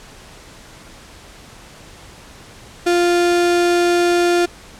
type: tone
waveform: 35% pulse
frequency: 349.2 Hz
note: F4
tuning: in tune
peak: -11 dBFS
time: 2.86-4.46 s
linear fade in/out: 10 ms
effects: pink hiss -41 dBFS RMS until 4.79 s + low-pass 9000 Hz 12 dB/octave